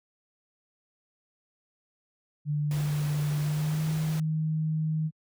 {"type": "tone with pitch glide", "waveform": "sine", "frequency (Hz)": [148.3, 156.76], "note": ["D3", "D#3"], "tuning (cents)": [17, 13], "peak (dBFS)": -25, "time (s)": [2.45, 5.11], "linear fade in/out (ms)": 50, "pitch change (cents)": 96, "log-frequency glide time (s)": [3.38, 3.86]}
{"type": "noise", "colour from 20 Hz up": "pink", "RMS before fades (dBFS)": -41, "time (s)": [2.71, 4.2], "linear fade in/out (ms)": 2}
{"effects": ["high-pass 60 Hz 12 dB/octave"]}